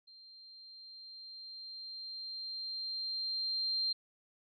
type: tone with level ramp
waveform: sine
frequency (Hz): 4170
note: C8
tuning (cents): -7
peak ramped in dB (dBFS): -54 to -30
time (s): 0.07-3.93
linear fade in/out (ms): 10
effects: none